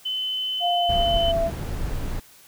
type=tone; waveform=sine; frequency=3037 Hz; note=F#7; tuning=44 cents sharp; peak=-24 dBFS; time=0.05-1.32 s; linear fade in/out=10 ms
type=tone with pitch glide; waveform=sine; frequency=702 to 667.2 Hz; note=F5 to E5; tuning=+9 to +21 cents; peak=-20 dBFS; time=0.6-1.51 s; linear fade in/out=50 ms; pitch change=-88 cents; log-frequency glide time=0.77-1.39 s
type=noise; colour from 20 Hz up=brown; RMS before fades=-27 dBFS; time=0.89-2.2 s; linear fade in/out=5 ms
effects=white hiss -51 dBFS RMS until 2.47 s